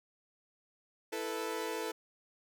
sawtooth chord, E suspended fourth, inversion none, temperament equal, 329.6 / 440 / 493.9 Hz, E4 / A4 / B4, 0 / 0 / 0 cents, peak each -38 / -34 / -37 dBFS, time 1.12-1.92 s, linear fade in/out 10 ms, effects none

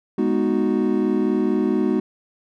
triangle chord, G# minor seventh, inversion none, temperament equal, 207.7 / 246.9 / 311.1 / 370 Hz, G#3 / B3 / D#4 / F#4, 0 / 0 / 0 / 0 cents, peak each -21 dBFS, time 0.18-2 s, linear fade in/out 5 ms, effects none

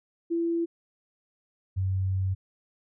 sine tone pair in turn, 336.3 / 94.84 Hz, E4 / F#2, +35 / +43 cents, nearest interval octave + minor seventh, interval 2192 cents, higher first, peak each -24 dBFS, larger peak neither, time 0.3-0.66 / 1.76-2.35 s, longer second, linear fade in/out 20 ms, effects none

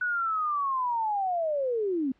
sine linear sweep, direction down, 1486 to 249.8 Hz, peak -25 dBFS, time 0.01-2.12 s, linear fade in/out 5 ms, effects pink hiss -66 dBFS RMS until 2.19 s + low-pass 3000 Hz 12 dB/octave

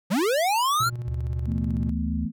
square linear sweep, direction up, 160.2 to 1429 Hz, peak -21 dBFS, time 0.1-0.9 s, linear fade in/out 20 ms
triangle tone with tremolo, 120 Hz, B2, 49 cents flat, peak -25 dBFS, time 0.8-1.9 s, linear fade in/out 5 ms, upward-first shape square, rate 16 Hz, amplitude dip 45%
sine tone with pitch glide, 74.1 to 73.42 Hz, D2 to D2, +16 to 0 cents, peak -27 dBFS, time 1.07-2.26 s, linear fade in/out 10 ms, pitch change -16 cents, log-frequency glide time 1.64-2.02 s
sine chord, E suspended fourth, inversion none, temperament equal, 164.81 / 220 / 246.9 Hz, E3 / A3 / B3, 0 / 0 / 0 cents, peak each -32 / -28 / -32 dBFS, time 1.45-2.32 s, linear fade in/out 50 ms
effects none

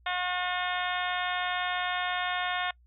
harmonic tone, 360.6 Hz, F#4, 45 cents flat, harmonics 2 / 3 / 4 / 5 / 6 / 7 / 8 / 9 / 10, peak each -33 / -36 / -35 / -36 / -38 / -42 / -42 / -41 / -39 dBFS, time 0.06-2.71 s, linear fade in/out 5 ms, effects noise-tail reverb RT60 0.1 s tail -25 dB re dry + added 60 Hz sine -57 dBFS peak until 2.86 s

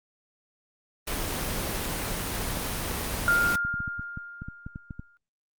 pink noise, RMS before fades -30 dBFS, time 1.07-3.56 s, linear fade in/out 5 ms
sine tone with exponential decay, 1406 Hz, F6, 11 cents sharp, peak -18 dBFS, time 3.28-5.17 s, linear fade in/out 0 ms, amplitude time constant 410 ms
clicks, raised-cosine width 5 ms, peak -24 dBFS, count 12, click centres 3.65 / 3.741 / 3.804 / 3.878 / 3.995 / 4.174 / 4.42 / 4.485 / 4.665 / 4.759 / 4.908 / 4.995 s
effects Opus 24 kbps

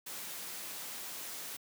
white noise, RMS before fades -43 dBFS, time 0.06-1.57 s, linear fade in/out 10 ms, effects high-pass 150 Hz 12 dB/octave

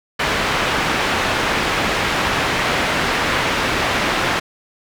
white low-pass noise, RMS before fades -19 dBFS, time 0.19-4.4 s, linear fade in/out 10 ms, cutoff 2200 Hz, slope 12 dB/octave, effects none

